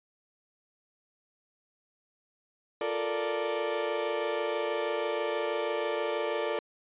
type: chord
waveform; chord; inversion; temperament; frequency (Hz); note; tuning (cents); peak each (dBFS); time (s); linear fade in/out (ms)
35% pulse; Bb major seventh; second; equal; 349.2 / 440 / 466.2 / 587.3; F4 / A4 / Bb4 / D5; 0 / 0 / 0 / 0; -36 / -31 / -35 / -31; 2.81-6.59; 2
effects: resampled to 8000 Hz